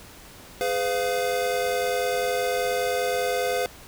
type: chord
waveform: square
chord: F diminished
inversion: first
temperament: equal with one note detuned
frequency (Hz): 415.3 / 505.4 / 698.5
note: Ab4 / Cb5 / F5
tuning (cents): 0 / +40 / 0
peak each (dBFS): -31 / -26 / -29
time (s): 0.61-3.66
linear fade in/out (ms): 0
effects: pink hiss -46 dBFS RMS until 3.87 s